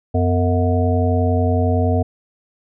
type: harmonic tone with a mistuned harmonic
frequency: 90.9 Hz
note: F#2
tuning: 30 cents flat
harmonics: 1 / 3 / 5 / 7 / 8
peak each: -16 / -21 / -23 / -24 / -25 dBFS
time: 0.14-2.03 s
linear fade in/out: 10 ms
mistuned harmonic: 3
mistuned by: -140 cents
effects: none